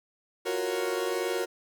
40% pulse chord, Gb major seventh, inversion third, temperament equal, 349.2 / 370 / 466.2 / 554.4 Hz, F4 / Gb4 / Bb4 / Db5, 0 / 0 / 0 / 0 cents, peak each -35 / -31 / -31 / -35 dBFS, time 0.45-1.46 s, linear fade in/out 20 ms, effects none

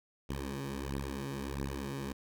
10% pulse beating tone pair, 68 / 69.5 Hz, C#2 / C#2, -33 / +5 cents, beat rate 1.5 Hz, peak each -31 dBFS, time 0.29-2.13 s, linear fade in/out 10 ms, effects none

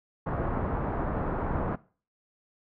pink low-pass noise, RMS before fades -30 dBFS, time 0.26-1.76 s, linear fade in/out 10 ms, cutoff 1300 Hz, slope 24 dB/octave, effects noise-tail reverb RT60 0.4 s tail -20 dB re dry

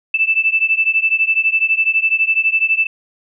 sine beating tone pair, 2637 / 2649 Hz, E7 / E7, 0 / +8 cents, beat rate 12 Hz, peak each -15 / -16 dBFS, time 0.14-2.87 s, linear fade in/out 5 ms, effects none

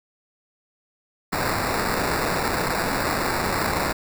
white noise with sample-and-hold, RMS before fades -24 dBFS, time 1.32-3.93 s, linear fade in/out 10 ms, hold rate 3150 Hz, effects none

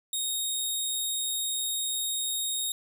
15% pulse tone, 3729 Hz, A#7, in tune, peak -21 dBFS, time 0.13-2.72 s, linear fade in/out 2 ms, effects none

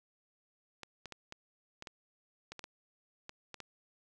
clicks, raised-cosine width 0.2 ms, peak -27 dBFS, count 12, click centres 0.833 / 1.057 / 1.123 / 1.324 / 1.824 / 1.872 / 2.52 / 2.593 / 2.641 / 3.294 / 3.543 / 3.603 s, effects 11-bit

